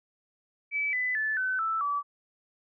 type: tone with pitch steps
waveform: sine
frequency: 2300 / 2002 / 1743.1 / 1517.4 / 1321 / 1150 Hz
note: D7 / B6 / A6 / F#6 / E6 / D6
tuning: -37 / +23 / -17 / +43 / +3 / -37 cents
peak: -26 dBFS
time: 0.71-2.03 s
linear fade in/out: 50 ms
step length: 220 ms
effects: none